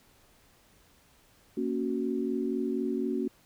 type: chord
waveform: sine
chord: F# major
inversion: first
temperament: equal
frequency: 233.1 / 277.2 / 370 Hz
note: A#3 / C#4 / F#4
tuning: 0 / 0 / 0 cents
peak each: -32 dBFS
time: 1.57-3.28 s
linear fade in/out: 5 ms
effects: pink hiss -62 dBFS RMS until 3.45 s